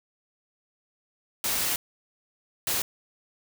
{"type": "noise bursts at uneven times", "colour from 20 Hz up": "white", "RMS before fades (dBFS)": -27, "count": 2, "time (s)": [[1.44, 1.76], [2.67, 2.82]], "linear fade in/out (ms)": 2, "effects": []}